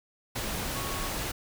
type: tone in noise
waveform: sine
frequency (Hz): 1108.7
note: C#6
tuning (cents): 0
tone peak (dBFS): -39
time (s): 0.75-1.08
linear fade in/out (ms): 10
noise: pink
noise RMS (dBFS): -33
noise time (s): 0.35-1.32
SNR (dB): -9
effects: none